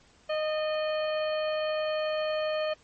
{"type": "harmonic tone with a mistuned harmonic", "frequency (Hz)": 618, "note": "D#5", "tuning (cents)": -12, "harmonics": [1, 2, 3, 4, 5, 7], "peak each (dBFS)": [-27, -38, -41, -41, -41, -45], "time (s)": [0.29, 2.74], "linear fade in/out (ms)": 10, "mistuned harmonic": 3, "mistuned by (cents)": -33, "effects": ["pink hiss -60 dBFS RMS until 2.83 s", "MP3 32 kbps"]}